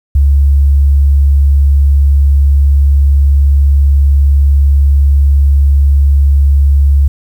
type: tone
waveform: sine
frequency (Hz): 70.1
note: C#2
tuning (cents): +20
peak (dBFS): -4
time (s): 0.15-7.08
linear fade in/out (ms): 5
effects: 7-bit